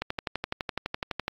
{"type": "click train", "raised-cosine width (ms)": 0.3, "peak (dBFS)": -13, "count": 16, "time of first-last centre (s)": [0.02, 1.281], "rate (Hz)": 11.9, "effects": ["AAC 48 kbps"]}